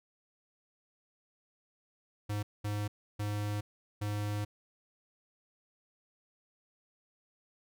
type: tone bursts at uneven times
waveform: square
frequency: 103.83 Hz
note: G#2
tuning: in tune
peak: -33 dBFS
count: 4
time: 2.29-2.43 / 2.64-2.88 / 3.19-3.61 / 4.01-4.45 s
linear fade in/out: 10 ms
effects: none